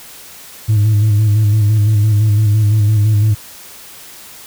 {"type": "tone with vibrato", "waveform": "sine", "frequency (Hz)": 105.9, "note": "G#2", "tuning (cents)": 34, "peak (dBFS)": -6, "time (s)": [0.68, 3.35], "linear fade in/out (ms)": 20, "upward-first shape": "square", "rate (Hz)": 5.9, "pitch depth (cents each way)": 42, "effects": ["tanh soft clip ceiling -7 dBFS", "white hiss -36 dBFS RMS until 4.46 s"]}